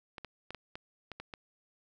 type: clicks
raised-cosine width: 0.3 ms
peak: -26 dBFS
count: 8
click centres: 0.182 / 0.247 / 0.506 / 0.547 / 0.755 / 1.117 / 1.2 / 1.338 s
effects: none